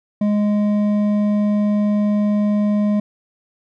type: tone with hard clipping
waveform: sine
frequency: 207.7 Hz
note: G#3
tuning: in tune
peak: -16 dBFS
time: 0.21-3 s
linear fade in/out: 5 ms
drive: 7 dB
effects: none